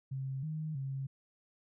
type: tone with pitch steps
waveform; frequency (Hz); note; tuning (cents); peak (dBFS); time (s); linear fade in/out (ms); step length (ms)
sine; 133.9 / 155.8 / 135.4; C3 / D#3 / C#3; +40 / +3 / -40; -35; 0.11-1.07; 10; 320
effects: none